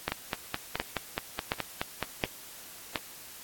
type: two click trains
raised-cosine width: 0.3 ms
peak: -13 / -11 dBFS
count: 11 / 5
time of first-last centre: 0.12-2.239 / 0.08-2.958 s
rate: 4.72 / 1.39 Hz
effects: white hiss -47 dBFS RMS until 3.43 s + AAC 64 kbps